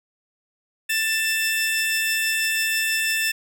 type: tone pair together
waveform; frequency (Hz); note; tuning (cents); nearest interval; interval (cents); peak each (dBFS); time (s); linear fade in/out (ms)
sawtooth; 1772.7 / 2656; A6 / E7; +12 / +12; perfect fifth; 700; -20 / -20; 0.89-3.32; 10
effects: none

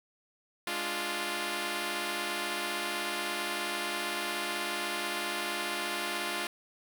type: chord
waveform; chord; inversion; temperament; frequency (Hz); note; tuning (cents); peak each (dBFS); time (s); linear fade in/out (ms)
5% pulse; D diminished; second; equal; 207.7 / 293.7 / 349.2; Ab3 / D4 / F4; 0 / 0 / 0; -28 / -28 / -22; 0.67-6.47; 2
effects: none

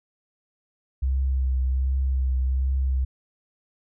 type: tone with vibrato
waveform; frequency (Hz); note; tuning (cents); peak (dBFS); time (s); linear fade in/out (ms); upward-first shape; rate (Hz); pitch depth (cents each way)
sine; 65.41; C2; 0; -20; 1.02-3.05; 10; triangle; 1.3; 33
effects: none

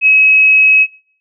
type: tone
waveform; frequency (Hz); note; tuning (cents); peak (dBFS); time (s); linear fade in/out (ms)
sine; 2559; D#7; +48; -5; 0.01-0.87; 50
effects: noise-tail reverb RT60 0.5 s tail -22 dB re dry

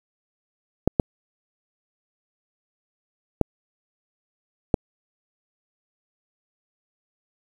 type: clicks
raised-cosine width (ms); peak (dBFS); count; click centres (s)
2; -3; 4; 0.876 / 0.998 / 3.413 / 4.742
effects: 7-bit

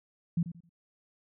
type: tone with echo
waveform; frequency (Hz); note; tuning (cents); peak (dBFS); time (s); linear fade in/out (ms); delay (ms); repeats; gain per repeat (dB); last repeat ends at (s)
sine; 169.5; E3; +49; -24; 0.37-0.43; 5; 88; 3; -12; 0.694
effects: none

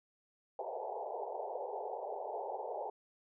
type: band-pass noise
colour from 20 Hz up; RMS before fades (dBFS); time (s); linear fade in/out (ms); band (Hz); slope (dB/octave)
white; -41; 0.59-2.9; 2; 390 to 900; 96
effects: none

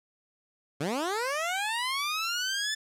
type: linear sweep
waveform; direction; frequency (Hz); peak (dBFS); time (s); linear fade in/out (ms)
15% pulse; up; 130.5 to 1760; -22; 0.8-2.75; 10
effects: low-pass 11000 Hz 12 dB/octave

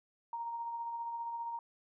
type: tone with tremolo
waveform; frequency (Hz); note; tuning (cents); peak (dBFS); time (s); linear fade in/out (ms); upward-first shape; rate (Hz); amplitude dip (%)
sine; 932.3; A#5; 0; -35; 0.33-1.59; 2; triangle; 15; 40
effects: none

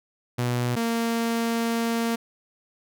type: tone pair in turn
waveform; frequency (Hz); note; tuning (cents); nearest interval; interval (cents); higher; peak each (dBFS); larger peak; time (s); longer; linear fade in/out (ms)
sawtooth; 122.2 / 230.7; B2 / A#3; -18 / -18; major seventh; 1100; second; -19; neither; 0.38-0.76 / 0.76-2.16; second; 10
effects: none

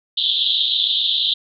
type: band-pass noise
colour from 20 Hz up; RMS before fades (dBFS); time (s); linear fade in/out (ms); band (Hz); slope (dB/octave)
pink; -19; 0.17-1.34; 10; 3200 to 3900; 96
effects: none

